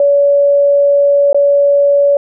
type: tone with dropouts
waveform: sine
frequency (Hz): 568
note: C#5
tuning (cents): +42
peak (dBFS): -6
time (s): 0-2.17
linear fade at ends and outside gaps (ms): 2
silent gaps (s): 1.33-1.345
effects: none